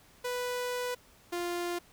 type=tone pair in turn; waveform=sawtooth; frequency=493.9 / 349.2 Hz; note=B4 / F4; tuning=0 / 0 cents; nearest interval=tritone; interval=600 cents; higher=first; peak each=-28 dBFS; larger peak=neither; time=0.24-0.95 / 1.32-1.79 s; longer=first; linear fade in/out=10 ms; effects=pink hiss -60 dBFS RMS until 1.92 s